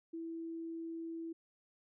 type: tone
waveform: sine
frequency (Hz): 329.6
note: E4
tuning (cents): 0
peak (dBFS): -40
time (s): 0.13-1.33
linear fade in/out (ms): 10
effects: none